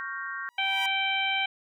sine chord, G half-diminished seventh, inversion second, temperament equal, 1108.7 / 1396.9 / 1568 / 1864.7 Hz, Db6 / F6 / G6 / Bb6, 0 / 0 / 0 / 0 cents, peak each -38 / -40 / -36 / -38 dBFS, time 0-0.49 s, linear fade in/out 0 ms
sawtooth tone with exponential growth, 967 Hz, B5, 37 cents flat, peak -28 dBFS, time 0.45-0.86 s, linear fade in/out 2 ms, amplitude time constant 87 ms
harmonic tone, 778 Hz, G5, 13 cents flat, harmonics 1 / 2 / 3 / 4 / 5, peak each -31 / -34 / -28 / -30 / -42 dBFS, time 0.58-1.46 s, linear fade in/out 5 ms
effects none

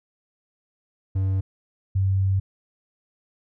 triangle / sine tone pair in turn, 95.7 / 96.19 Hz, G2 / G2, -41 / -32 cents, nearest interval unison, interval 9 cents, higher second, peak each -18 dBFS, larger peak neither, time 1.15-1.41 / 1.95-2.4 s, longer second, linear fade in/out 10 ms, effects none

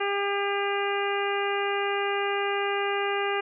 harmonic tone, 401.4 Hz, G4, 41 cents sharp, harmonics 1 / 2 / 3 / 4 / 5 / 6 / 7, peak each -28 / -31 / -33 / -34 / -35 / -36 / -36 dBFS, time 0-3.41 s, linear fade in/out 10 ms, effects none

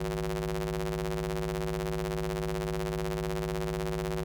sawtooth ring-modulated tone, 103.6 Hz, G#2, 4 cents flat, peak -23 dBFS, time 0-4.24 s, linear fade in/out 10 ms, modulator 267 Hz, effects none

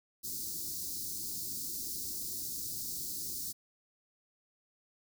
white band-stop noise, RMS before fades -39 dBFS, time 0.23-3.53 s, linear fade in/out 20 ms, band 380 to 4300 Hz, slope 48 dB/octave, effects none

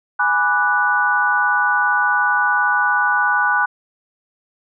sine chord, G# half-diminished seventh, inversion none, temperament equal, 830.6 / 987.8 / 1174.7 / 1480 Hz, G#5 / B5 / D6 / F#6, 0 / 0 / 0 / 0 cents, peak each -21 / -22 / -22 / -16 dBFS, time 0.19-3.66 s, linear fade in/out 10 ms, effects none

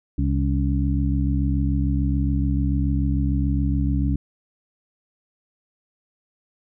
harmonic tone with a mistuned harmonic, 66.9 Hz, C2, 39 cents sharp, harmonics 1 / 2 / 3 / 4, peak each -21 / -24 / -28 / -26 dBFS, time 0.18-4.16 s, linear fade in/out 5 ms, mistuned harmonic 4, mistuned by +92 cents, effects none

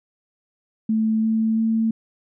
sine tone with pitch steps, 220 / 221.9 / 223.8 Hz, A3 / A3 / A3, 0 / +15 / +30 cents, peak -17 dBFS, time 0.89-1.91 s, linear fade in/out 5 ms, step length 340 ms, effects none

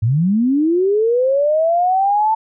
sine linear sweep, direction up, 101.1 to 891 Hz, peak -12 dBFS, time 0.02-2.35 s, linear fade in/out 10 ms, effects none

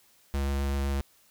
square tone with vibrato, 69.3 Hz, C#2, in tune, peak -27 dBFS, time 0.34-1.01 s, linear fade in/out 0 ms, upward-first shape sine, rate 7.8 Hz, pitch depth 11 cents each way, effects white hiss -62 dBFS RMS until 1.3 s

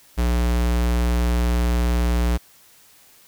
square tone, 59.7 Hz, A#1, 42 cents sharp, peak -18 dBFS, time 0.17-2.38 s, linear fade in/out 20 ms, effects white hiss -52 dBFS RMS until 3.27 s

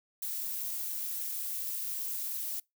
violet noise with amplitude modulation, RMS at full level -33 dBFS, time 0.22-2.6 s, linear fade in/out 5 ms, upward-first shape sine, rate 291 Hz, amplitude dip 65%, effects noise-tail reverb RT60 0.2 s tail -25 dB re dry

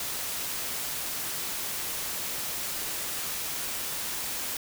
white noise, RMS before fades -33 dBFS, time 0-4.57 s, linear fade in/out 2 ms, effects none

